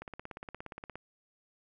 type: click train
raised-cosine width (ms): 0.5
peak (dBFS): -27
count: 17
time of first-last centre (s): 0.02-0.956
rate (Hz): 17.1
effects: none